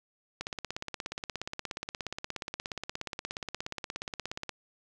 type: click train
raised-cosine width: 0.2 ms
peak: -18 dBFS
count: 70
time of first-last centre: 0.41-4.493 s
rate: 16.9 Hz
effects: none

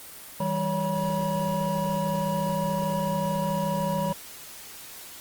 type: tone cluster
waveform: triangle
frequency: 161.6 / 195.3 / 561 / 966 Hz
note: E3 / G3 / C#5 / B5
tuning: -34 / -6 / +21 / -39 cents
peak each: -28 dBFS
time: 0.4-4.13 s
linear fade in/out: 5 ms
effects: white hiss -43 dBFS RMS until 5.2 s + Opus 24 kbps

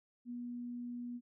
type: tone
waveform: sine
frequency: 242.2 Hz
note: B3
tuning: 34 cents flat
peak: -40 dBFS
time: 0.25-1.21 s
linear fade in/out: 50 ms
effects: none

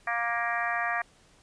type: harmonic tone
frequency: 234.6 Hz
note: A#3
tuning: 11 cents sharp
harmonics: 3 / 4 / 5 / 6 / 7 / 8 / 9 / 10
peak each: -32 / -40 / -33 / -42 / -33 / -32 / -45 / -39 dBFS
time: 0.07-1.02 s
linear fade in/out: 5 ms
effects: pink hiss -60 dBFS RMS until 1.42 s + resampled to 22050 Hz

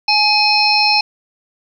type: harmonic tone with a mistuned harmonic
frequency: 841 Hz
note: G#5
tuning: 22 cents sharp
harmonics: 1 / 3 / 5 / 6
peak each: -16 / -16 / -16 / -16 dBFS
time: 0.08-1.01 s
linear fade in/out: 5 ms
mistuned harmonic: 6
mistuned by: +84 cents
effects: 8-bit

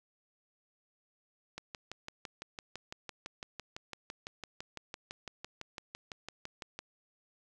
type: click train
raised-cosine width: 0.2 ms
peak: -24 dBFS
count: 32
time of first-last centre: 1.58-6.79 s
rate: 5.95 Hz
effects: none

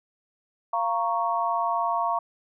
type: chord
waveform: sine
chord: Bb minor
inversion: second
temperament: equal with one note detuned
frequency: 691.6 / 932.3 / 1108.7 Hz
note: F5 / Bb5 / Db6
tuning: -17 / 0 / 0 cents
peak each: -27 dBFS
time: 0.73-2.19 s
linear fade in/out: 5 ms
effects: none

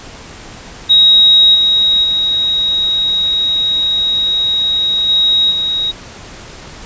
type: tone with level steps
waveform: sine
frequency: 3797 Hz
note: A#7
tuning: 31 cents sharp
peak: -4 / -8 / -11 / -8 / -13 dBFS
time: 0.89-5.92 s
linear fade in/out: 20 ms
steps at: 1.54 / 2.03 / 5.08 / 5.5 s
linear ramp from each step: 20 ms
effects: pink hiss -33 dBFS RMS until 6.85 s + resampled to 16000 Hz

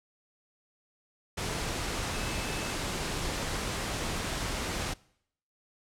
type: tone in noise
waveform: sine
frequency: 2608 Hz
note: E7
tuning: 19 cents flat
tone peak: -44 dBFS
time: 2.14-2.74 s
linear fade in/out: 10 ms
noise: pink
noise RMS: -33 dBFS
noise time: 1.37-4.94 s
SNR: -14 dB
effects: noise-tail reverb RT60 0.7 s tail -23 dB re dry + low-pass 9000 Hz 12 dB/octave

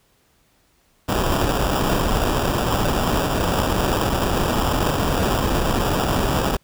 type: noise with sample-and-hold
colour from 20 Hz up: pink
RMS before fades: -20 dBFS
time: 1.08-6.57 s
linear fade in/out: 10 ms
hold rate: 2100 Hz
effects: pink hiss -61 dBFS RMS until 6.63 s

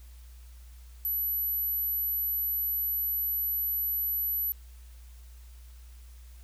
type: tone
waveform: sine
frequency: 11840 Hz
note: F#9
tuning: in tune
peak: -27 dBFS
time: 1.05-4.52 s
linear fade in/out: 0 ms
effects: added 60 Hz sine -46 dBFS peak until 6.43 s + white hiss -61 dBFS RMS until 6.43 s

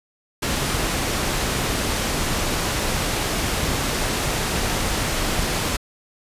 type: low-pass noise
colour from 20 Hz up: pink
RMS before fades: -23 dBFS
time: 0.42-5.77 s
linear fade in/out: 10 ms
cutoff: 11000 Hz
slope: 12 dB/octave
effects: resampled to 32000 Hz

